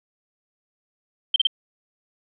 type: tone bursts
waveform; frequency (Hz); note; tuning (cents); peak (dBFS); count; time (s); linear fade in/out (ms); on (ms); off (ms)
sine; 3136; G7; 0; -14; 3; 1.34-1.471; 5; 21; 34
effects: none